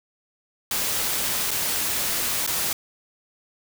white noise with dropouts, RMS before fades -25 dBFS, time 0.71-2.73 s, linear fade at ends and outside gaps 2 ms, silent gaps 1.508-1.513 / 2.465-2.475 s, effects none

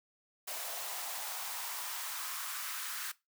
white noise with high-pass filter sweep, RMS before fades -40 dBFS, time 0.47-3.12 s, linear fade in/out 10 ms, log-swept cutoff 640 to 1400 Hz, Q 2.5, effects noise-tail reverb RT60 0.2 s tail -18 dB re dry

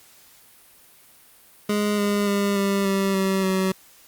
25% pulse tone with pitch steps, 207.7 / 204.5 / 201.3 / 198.21 / 195.14 / 192.12 / 189.15 Hz, G#3 / G#3 / G3 / G3 / G3 / G3 / F#3, 0 / -26 / +46 / +19 / -8 / -35 / +38 cents, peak -16 dBFS, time 1.69-3.72 s, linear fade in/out 5 ms, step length 290 ms, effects white hiss -52 dBFS RMS until 4.07 s + Opus 48 kbps

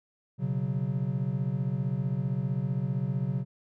triangle chord, B suspended second, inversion none, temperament just, 123.47 / 138.9 / 185.21 Hz, B2 / C#3 / F#3, 0 / +4 / +2 cents, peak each -30 / -28 / -31 dBFS, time 0.38-3.45 s, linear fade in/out 50 ms, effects none

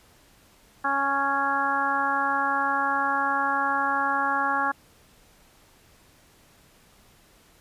harmonic tone, 277.2 Hz, C#4, in tune, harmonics 1 / 2 / 3 / 4 / 5 / 6, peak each -35 / -37 / -27 / -27 / -28 / -29 dBFS, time 0.84-4.72 s, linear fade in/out 10 ms, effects pink hiss -57 dBFS RMS until 7.6 s + resampled to 32000 Hz

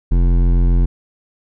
triangle tone with hard clipping, 43.65 Hz, F1, in tune, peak -12 dBFS, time 0.11-0.86 s, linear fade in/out 10 ms, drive 17 dB, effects none

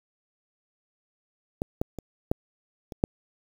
clicks, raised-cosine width 2 ms, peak -14 / -12 / -22 / -9 / -24 / -7 dBFS, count 6, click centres 1.619 / 1.815 / 1.987 / 2.315 / 2.922 / 3.039 s, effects 7-bit

